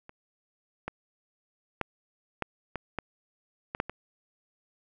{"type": "clicks", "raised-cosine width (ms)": 0.5, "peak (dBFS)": [-30, -18, -13, -14, -18, -16, -18, -11, -21], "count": 9, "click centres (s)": [0.094, 0.88, 1.813, 2.423, 2.757, 2.987, 3.749, 3.801, 3.896], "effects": []}